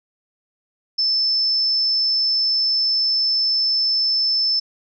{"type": "tone", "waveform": "sine", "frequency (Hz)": 5274, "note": "E8", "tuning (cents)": 0, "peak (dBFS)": -16, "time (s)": [0.98, 4.6], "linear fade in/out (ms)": 10, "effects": []}